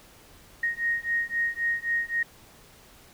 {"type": "beating tone pair", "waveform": "sine", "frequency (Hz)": [1864.7, 1868.5], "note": ["A#6", "A#6"], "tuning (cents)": [0, 4], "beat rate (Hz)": 3.8, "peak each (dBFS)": -28, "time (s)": [0.63, 2.23], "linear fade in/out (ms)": 5, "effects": ["pink hiss -53 dBFS RMS until 3.13 s"]}